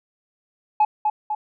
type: tone with echo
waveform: sine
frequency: 850 Hz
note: G#5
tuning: 40 cents sharp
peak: -11 dBFS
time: 0.8-0.85 s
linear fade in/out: 5 ms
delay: 250 ms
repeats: 2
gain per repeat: -5 dB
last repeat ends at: 1.35 s
effects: tanh soft clip ceiling -11 dBFS